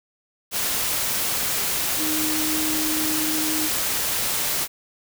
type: tone in noise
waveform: sine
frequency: 310.2 Hz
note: D#4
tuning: 5 cents flat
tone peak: -26 dBFS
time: 1.97-3.7 s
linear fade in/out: 50 ms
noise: white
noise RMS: -24 dBFS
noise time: 0.51-4.68 s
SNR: -5 dB
effects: none